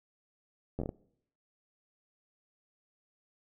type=slowing click train; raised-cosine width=2 ms; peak=-22 dBFS; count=6; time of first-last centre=0.79-0.891 s; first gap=11 ms; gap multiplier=1.31; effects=noise-tail reverb RT60 0.7 s tail -22 dB re dry